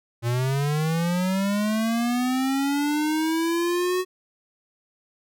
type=linear sweep; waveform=square; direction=up; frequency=115.6 to 371.3 Hz; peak=-22 dBFS; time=0.22-4.05 s; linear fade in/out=50 ms; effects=none